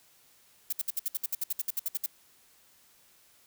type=noise bursts; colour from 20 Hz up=violet; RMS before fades=-30 dBFS; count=16; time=0.7-2.062 s; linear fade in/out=5 ms; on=27 ms; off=62 ms; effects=white hiss -62 dBFS RMS until 3.46 s